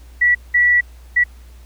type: tone bursts at uneven times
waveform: sine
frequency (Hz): 1949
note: B6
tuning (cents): -23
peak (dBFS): -10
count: 3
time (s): 0.21-0.35 / 0.54-0.81 / 1.16-1.24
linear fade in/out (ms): 10
effects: added 60 Hz sine -38 dBFS peak until 1.65 s + pink hiss -52 dBFS RMS until 1.65 s